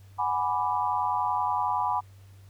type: chord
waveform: sine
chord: G# half-diminished seventh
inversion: third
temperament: equal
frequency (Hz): 740 / 830.6 / 987.8 / 1174.7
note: F#5 / G#5 / B5 / D6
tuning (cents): 0 / 0 / 0 / 0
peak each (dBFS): -33 / -29 / -27 / -33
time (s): 0.18-2.01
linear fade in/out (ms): 20
effects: added 97 Hz sine -48 dBFS peak until 2.49 s + pink hiss -62 dBFS RMS until 2.49 s

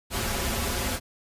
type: noise with comb filter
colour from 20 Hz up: pink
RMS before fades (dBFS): -28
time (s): 0.1-1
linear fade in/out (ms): 50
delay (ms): 6.5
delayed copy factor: -0.8
effects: resampled to 32000 Hz

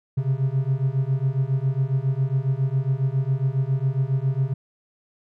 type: beating tone pair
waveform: triangle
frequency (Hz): 130.1 / 137.4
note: C3 / C#3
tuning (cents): -9 / -15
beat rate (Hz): 7.3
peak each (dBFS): -21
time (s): 0.17-4.54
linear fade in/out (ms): 10
effects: none

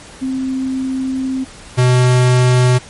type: tone pair in turn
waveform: sine / square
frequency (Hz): 262.4 / 125.49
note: C4 / B2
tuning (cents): +5 / +28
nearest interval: octave + minor second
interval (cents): 1277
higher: first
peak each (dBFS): -16 / -9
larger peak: second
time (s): 0.21-1.45 / 1.77-2.79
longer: first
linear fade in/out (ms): 20
effects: pink hiss -37 dBFS RMS until 2.89 s + MP3 48 kbps

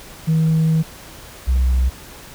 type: tone pair in turn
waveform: sine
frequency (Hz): 160 / 63.5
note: D#3 / B1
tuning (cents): +49 / +49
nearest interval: octave + major third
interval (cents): 1600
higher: first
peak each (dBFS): -11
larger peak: neither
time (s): 0.27-0.83 / 1.47-1.9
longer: first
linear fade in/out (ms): 20
effects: tanh soft clip ceiling -11 dBFS + pink hiss -39 dBFS RMS until 2.34 s

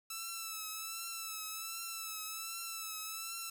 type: tone with vibrato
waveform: 5% pulse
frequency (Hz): 1318.5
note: E6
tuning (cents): 0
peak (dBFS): -29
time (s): 0.1-3.5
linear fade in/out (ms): 5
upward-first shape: triangle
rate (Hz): 1.3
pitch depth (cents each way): 50
effects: 10-bit

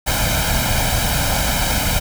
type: noise with comb filter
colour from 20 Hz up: pink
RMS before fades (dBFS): -18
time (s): 0.06-2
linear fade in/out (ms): 20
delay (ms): 1.3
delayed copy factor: +0.75
effects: none

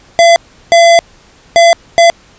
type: tone bursts at uneven times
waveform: square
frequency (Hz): 678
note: E5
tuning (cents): +49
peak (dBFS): -3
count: 4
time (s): 0.19-0.36 / 0.72-0.99 / 1.56-1.73 / 1.98-2.1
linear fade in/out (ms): 0
effects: pink hiss -43 dBFS RMS until 2.38 s + resampled to 16000 Hz

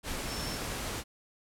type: tone in noise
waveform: sine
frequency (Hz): 5390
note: E8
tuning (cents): +38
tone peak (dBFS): -41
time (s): 0.26-0.59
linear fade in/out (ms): 50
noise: pink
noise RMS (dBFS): -36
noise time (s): 0.03-1.04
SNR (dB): -8
effects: low-pass 12000 Hz 12 dB/octave

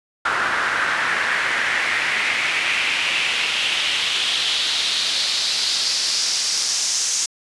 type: noise with band-pass filter sweep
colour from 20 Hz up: pink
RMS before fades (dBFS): -21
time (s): 0.25-7.26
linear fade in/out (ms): 5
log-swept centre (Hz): 1400 to 6300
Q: 2.9
effects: resampled to 24000 Hz

